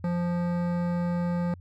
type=tone with hard clipping; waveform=sine; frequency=174.61 Hz; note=F3; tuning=in tune; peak=-27 dBFS; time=0.04-1.54 s; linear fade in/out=2 ms; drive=15 dB; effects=added 90 Hz sine -44 dBFS peak until 1.6 s